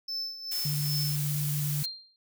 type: tone with tremolo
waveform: triangle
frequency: 5274 Hz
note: E8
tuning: in tune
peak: -29 dBFS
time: 0.08-1.16 s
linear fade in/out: 5 ms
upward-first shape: sine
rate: 2.5 Hz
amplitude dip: 70%
type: noise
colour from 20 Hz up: blue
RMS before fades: -35 dBFS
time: 0.51-1.86 s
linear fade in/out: 10 ms
type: tone with vibrato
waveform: sine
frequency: 146.83 Hz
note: D3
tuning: in tune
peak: -28 dBFS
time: 0.65-1.83 s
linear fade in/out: 5 ms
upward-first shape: triangle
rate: 17 Hz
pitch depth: 23 cents each way
type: tone with exponential decay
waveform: sine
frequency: 4186 Hz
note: C8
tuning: in tune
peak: -28 dBFS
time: 1.84-2.16 s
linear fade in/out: 1 ms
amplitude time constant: 69 ms
effects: none